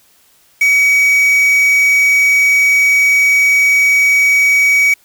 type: tone with quantisation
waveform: triangle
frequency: 2265 Hz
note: C#7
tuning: 37 cents sharp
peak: -6 dBFS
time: 0.61-4.94 s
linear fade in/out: 5 ms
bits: 4
effects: white hiss -51 dBFS RMS until 5.04 s